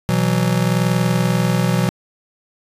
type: chord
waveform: square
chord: B suspended fourth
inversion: none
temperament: just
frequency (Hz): 123.47 / 164.63 / 185.21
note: B2 / E3 / F#3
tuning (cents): 0 / -2 / +2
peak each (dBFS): -20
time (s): 0.09-1.89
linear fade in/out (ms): 0
effects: resampled to 32000 Hz